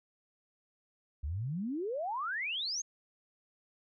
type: exponential sweep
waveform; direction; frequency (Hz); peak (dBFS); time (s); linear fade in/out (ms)
sine; up; 66 to 6660; -33; 1.23-2.82; 10
effects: none